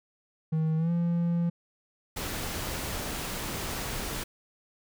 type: tone with pitch glide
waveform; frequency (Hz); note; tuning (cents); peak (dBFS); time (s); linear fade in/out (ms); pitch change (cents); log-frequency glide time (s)
triangle; 158.6 to 170.97; D#3 to F3; +33 to -37; -22; 0.52-1.5; 10; +130; 0.77-0.91
type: noise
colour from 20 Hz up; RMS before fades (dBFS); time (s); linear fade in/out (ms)
pink; -34; 2.16-4.24; 10
effects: none